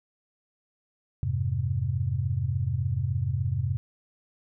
sine chord, F minor, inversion none, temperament equal, 87.31 / 103.83 / 130.81 Hz, F2 / Ab2 / C3, 0 / 0 / 0 cents, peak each -30 / -29 / -28 dBFS, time 1.23-3.77 s, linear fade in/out 0 ms, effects none

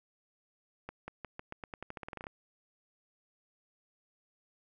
accelerating click train, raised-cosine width 0.5 ms, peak -26 dBFS, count 17, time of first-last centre 0.89-2.269 s, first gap 190 ms, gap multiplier 0.88, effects none

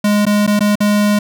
square tone with dropouts, 207.2 Hz, G#3, 4 cents flat, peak -11 dBFS, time 0.04-1.19 s, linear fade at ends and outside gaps 5 ms, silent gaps 0.254-0.265 / 0.466-0.475 / 0.593-0.606 / 0.755-0.804 s, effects none

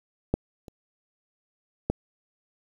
clicks, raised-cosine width 2 ms, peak -9 / -29 / -10 dBFS, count 3, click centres 0.34 / 0.682 / 1.9 s, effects 8-bit

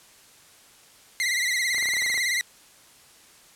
sawtooth tone with vibrato, 2021 Hz, B6, 39 cents sharp, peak -19 dBFS, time 1.2-2.41 s, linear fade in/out 0 ms, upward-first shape sine, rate 18 Hz, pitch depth 86 cents each way
clicks, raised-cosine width 0.5 ms, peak -25 dBFS, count 12, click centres 1.746 / 1.782 / 1.826 / 1.857 / 1.888 / 1.937 / 1.968 / 2.022 / 2.063 / 2.1 / 2.143 / 2.177 s
effects white hiss -53 dBFS RMS until 3.55 s + low-pass 11000 Hz 12 dB/octave

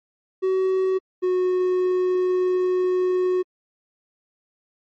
triangle tone pair in turn, 377.1 / 366.2 Hz, F#4 / F#4, +33 / -18 cents, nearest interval minor second, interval 51 cents, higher first, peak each -16 dBFS, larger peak neither, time 0.42-0.99 / 1.22-3.43 s, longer second, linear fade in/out 20 ms, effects MP3 32 kbps

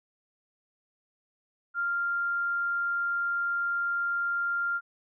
sine tone, 1394 Hz, F6, 4 cents flat, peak -26 dBFS, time 1.74-4.81 s, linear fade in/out 50 ms, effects none

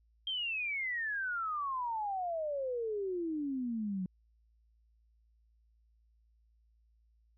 sine exponential sweep, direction down, 3212 to 179.9 Hz, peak -33 dBFS, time 0.27-4.06 s, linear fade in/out 2 ms, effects added 56 Hz sine -66 dBFS peak until 7.37 s

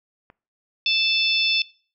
click, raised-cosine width 0.5 ms, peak -31 dBFS, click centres 0.301 s
harmonic tone, 880 Hz, A5, in tune, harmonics 3 / 4 / 5 / 6, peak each -22 / -21 / -30 / -26 dBFS, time 0.86-1.62 s, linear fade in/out 2 ms
effects noise-tail reverb RT60 0.4 s tail -22 dB re dry

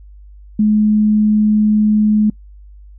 sine tone, 212.5 Hz, G#3, 40 cents sharp, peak -9 dBFS, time 0.59-2.3 s, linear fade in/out 5 ms, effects noise-tail reverb RT60 0.1 s tail -25 dB re dry + added 50 Hz sine -36 dBFS peak until 2.98 s

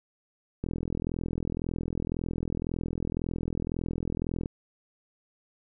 click train, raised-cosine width 3 ms, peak -18 dBFS, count 161, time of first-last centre 0.64-4.459 s, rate 41.9 Hz, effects none

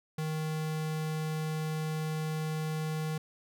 square tone, 156.3 Hz, D#3, 8 cents sharp, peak -32 dBFS, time 0.18-3.18 s, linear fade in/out 5 ms, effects none

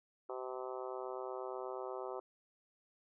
harmonic tone, 128.3 Hz, C3, 34 cents flat, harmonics 3 / 4 / 5 / 6 / 7 / 8 / 9 / 10, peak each -44 / -46 / -48 / -50 / -51 / -52 / -53 / -54 dBFS, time 0.29-2.2 s, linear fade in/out 5 ms, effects none

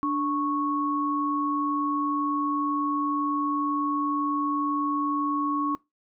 sine tone pair together, 293 / 1105 Hz, D4 / C#6, -4 / -6 cents, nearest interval octave + major seventh, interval 2298 cents, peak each -26 dBFS, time 0.03-5.75 s, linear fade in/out 0 ms, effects noise-tail reverb RT60 0.2 s tail -22 dB re dry

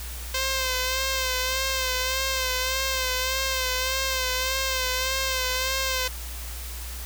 5% pulse tone with vibrato, 520 Hz, C5, 11 cents flat, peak -13 dBFS, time 0.34-6.08 s, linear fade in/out 5 ms, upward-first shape sine, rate 1.7 Hz, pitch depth 39 cents each way, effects added 60 Hz sine -34 dBFS peak until 7.05 s + white hiss -39 dBFS RMS until 7.05 s

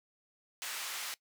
pink band-pass noise, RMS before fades -40 dBFS, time 0.62-1.14 s, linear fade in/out 0 ms, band 1400 to 15000 Hz, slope 12 dB/octave, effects noise-tail reverb RT60 0.1 s tail -21 dB re dry

